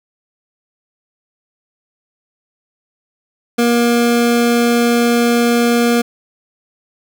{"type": "tone", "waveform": "25% pulse", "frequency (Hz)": 237.1, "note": "A#3", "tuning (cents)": 30, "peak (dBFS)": -7, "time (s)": [3.58, 6.02], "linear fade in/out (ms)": 10, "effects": []}